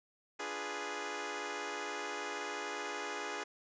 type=chord; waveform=10% pulse; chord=D diminished seventh; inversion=none; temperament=equal; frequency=293.7 / 349.2 / 415.3 / 493.9 Hz; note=D4 / F4 / Ab4 / Cb5; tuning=0 / 0 / 0 / 0 cents; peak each=-38 / -38 / -32 / -37 dBFS; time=0.39-3.44 s; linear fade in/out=10 ms; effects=resampled to 16000 Hz